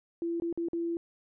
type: tone with dropouts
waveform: sine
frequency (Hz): 337.6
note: E4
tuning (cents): +41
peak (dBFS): -29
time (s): 0.22-0.97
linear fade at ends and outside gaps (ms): 1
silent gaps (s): 0.4-0.421 / 0.527-0.575 / 0.685-0.732
effects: none